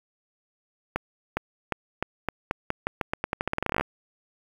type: accelerating click train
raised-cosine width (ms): 0.5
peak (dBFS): -10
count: 25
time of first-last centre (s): 0.96-3.81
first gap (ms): 410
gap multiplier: 0.86
effects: 7-bit